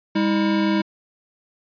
square tone pair together, 201.9 / 320.5 Hz, G#3 / E4, -49 / -49 cents, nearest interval minor sixth, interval 800 cents, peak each -21 dBFS, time 0.15-0.82 s, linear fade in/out 10 ms, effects resampled to 11025 Hz

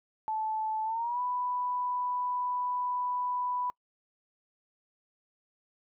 sine tone with pitch glide, 872 to 990.2 Hz, A5 to B5, -16 to +4 cents, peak -29 dBFS, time 0.28-3.7 s, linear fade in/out 0 ms, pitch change +220 cents, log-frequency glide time 0.84-1.2 s, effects noise-tail reverb RT60 0.1 s tail -25 dB re dry

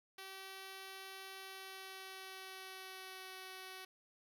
5% pulse tone with pitch glide, 383.9 to 376.2 Hz, G4 to F#4, -36 to +29 cents, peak -37 dBFS, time 0.18-3.85 s, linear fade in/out 5 ms, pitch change -35 cents, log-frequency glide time 1.35-3.36 s, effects none

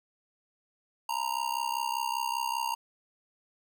square tone with amplitude modulation, 932.3 Hz, A#5, in tune, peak -26 dBFS, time 1.09-2.75 s, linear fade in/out 5 ms, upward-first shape sine, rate 65.1 Hz, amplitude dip 90%, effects none

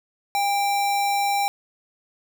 sine tone with sample-and-hold, 806 Hz, G5, 48 cents sharp, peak -19 dBFS, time 0.35-1.48 s, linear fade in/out 0 ms, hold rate 3150 Hz, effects none

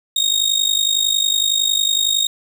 30% pulse tone with amplitude modulation, 3729 Hz, A#7, in tune, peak -9 dBFS, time 0.16-2.27 s, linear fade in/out 5 ms, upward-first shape sine, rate 50.9 Hz, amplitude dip 80%, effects none

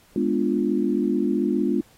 sine chord, G# diminished seventh, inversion none, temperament equal, 207.7 / 246.9 / 293.7 / 349.2 Hz, G#3 / B3 / D4 / F4, 0 / 0 / 0 / 0 cents, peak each -25 dBFS, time 0.16-1.81 s, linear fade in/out 2 ms, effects pink hiss -56 dBFS RMS until 1.97 s + AAC 48 kbps

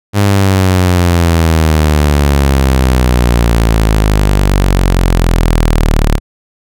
sawtooth exponential sweep, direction down, 102.7 to 36.22 Hz, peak -3 dBFS, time 0.13-6.2 s, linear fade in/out 50 ms, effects none

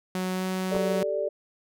sawtooth tone with pitch glide, 185 to 186.72 Hz, F#3 to F#3, 0 to +16 cents, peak -23 dBFS, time 0.15-1.03 s, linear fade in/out 2 ms, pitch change +16 cents, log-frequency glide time 0.32-0.45 s
sine chord, G suspended second, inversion none, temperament equal, 392 / 440 / 587.3 Hz, G4 / A4 / D5, 0 / 0 / 0 cents, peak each -32 / -31 / -27 dBFS, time 0.71-1.29 s, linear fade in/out 10 ms
clicks, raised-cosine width 1 ms, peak -20 dBFS, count 2, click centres 0.75 / 0.765 s
effects none

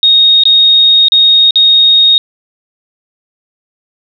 sine tone with dropouts, 3729 Hz, A#7, in tune, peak -3 dBFS, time 0.03-2.18 s, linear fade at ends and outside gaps 1 ms, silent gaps 0.436-0.454 / 1.084-1.12 / 1.508-1.557 s, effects none

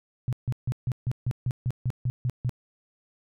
sine tone bursts, 124.3 Hz, B2, 12 cents sharp, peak -23 dBFS, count 12, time 0.28-2.494 s, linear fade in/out 0 ms, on 47 ms, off 150 ms, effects none

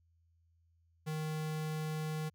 square tone, 155.56 Hz, D#3, in tune, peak -36 dBFS, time 1.06-2.3 s, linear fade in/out 20 ms, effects added 83 Hz sine -68 dBFS peak until 2.34 s

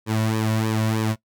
sawtooth tone with flanger, 110 Hz, A2, in tune, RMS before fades -22 dBFS, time 0.06-1.16 s, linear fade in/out 50 ms, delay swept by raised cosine 1.4 to 2.5 ms, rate 3.2 Hz, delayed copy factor -0.7, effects noise-tail reverb RT60 0.1 s tail -20 dB re dry

